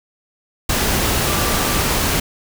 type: tone in noise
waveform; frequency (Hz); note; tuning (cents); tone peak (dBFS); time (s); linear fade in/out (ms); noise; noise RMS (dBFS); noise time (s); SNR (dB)
sine; 1174.7; D6; 0; -28; 1.26-1.81; 5; pink; -18; 0.69-2.2; -13
effects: none